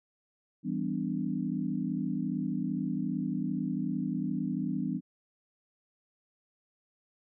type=chord; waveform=sine; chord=E minor seventh; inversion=none; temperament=equal with one note detuned; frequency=164.81 / 196 / 251.1 / 293.7 Hz; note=E3 / G3 / B3 / D4; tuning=0 / 0 / +29 / 0 cents; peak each=-36 / -34 / -34 / -36 dBFS; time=0.63-5.01 s; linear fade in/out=50 ms; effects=none